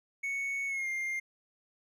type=tone with pitch glide; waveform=triangle; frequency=2217 to 2111 Hz; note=C#7 to C7; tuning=0 to +15 cents; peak=-30 dBFS; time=0.23-1.2 s; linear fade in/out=10 ms; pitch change=-85 cents; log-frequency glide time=0.67-0.88 s; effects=none